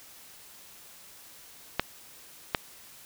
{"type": "clicks", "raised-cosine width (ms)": 0.3, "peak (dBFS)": -7, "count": 2, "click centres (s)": [1.796, 2.548], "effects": ["white hiss -51 dBFS RMS until 3.05 s"]}